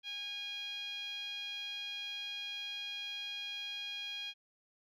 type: tone with band-pass filter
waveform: 10% pulse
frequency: 818 Hz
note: G#5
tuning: 26 cents flat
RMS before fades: -42 dBFS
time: 0.03-4.34 s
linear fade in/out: 50 ms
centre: 3000 Hz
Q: 6.6
effects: none